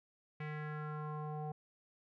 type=tone with low-pass filter sweep; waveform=square; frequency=151.8 Hz; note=D#3; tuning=42 cents flat; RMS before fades=-42 dBFS; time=0.4-1.52 s; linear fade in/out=5 ms; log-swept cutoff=2200 to 740 Hz; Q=3.5; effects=none